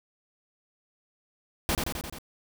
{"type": "noise with echo", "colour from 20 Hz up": "pink", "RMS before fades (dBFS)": -26, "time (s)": [1.69, 1.75], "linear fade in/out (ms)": 0, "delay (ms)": 87, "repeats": 5, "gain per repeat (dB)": -3, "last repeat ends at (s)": 2.185, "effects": []}